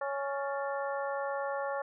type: harmonic tone with a mistuned harmonic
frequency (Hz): 278.2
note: C#4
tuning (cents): +6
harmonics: 2 / 3 / 4 / 5 / 6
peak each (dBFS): -34 / -38 / -40 / -42 / -44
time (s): 0.01-1.82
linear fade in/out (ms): 5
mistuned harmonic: 6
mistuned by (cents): +96
effects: none